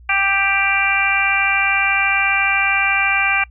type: harmonic tone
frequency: 393 Hz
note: G4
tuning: 4 cents sharp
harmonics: 2 / 3 / 4 / 5 / 6 / 7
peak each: -23 / -24 / -21 / -25 / -17 / -23 dBFS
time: 0.09-3.44 s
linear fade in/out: 5 ms
effects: noise-tail reverb RT60 0.1 s tail -25 dB re dry + added 60 Hz sine -40 dBFS peak until 3.5 s